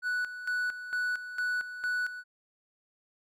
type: tone with tremolo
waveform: triangle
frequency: 1480 Hz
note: F#6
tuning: in tune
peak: -26 dBFS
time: 0.02-2.24 s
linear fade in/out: 50 ms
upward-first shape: square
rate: 2.2 Hz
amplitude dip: 70%
effects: none